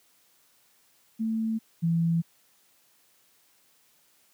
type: tone pair in turn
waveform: sine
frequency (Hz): 222.7 / 166.71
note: A3 / E3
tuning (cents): +21 / +20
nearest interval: perfect fourth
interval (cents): 501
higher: first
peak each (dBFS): -25 / -21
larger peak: second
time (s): 1.19-1.59 / 1.82-2.22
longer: neither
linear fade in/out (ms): 20
effects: white hiss -64 dBFS RMS until 4.33 s + high-pass 100 Hz 12 dB/octave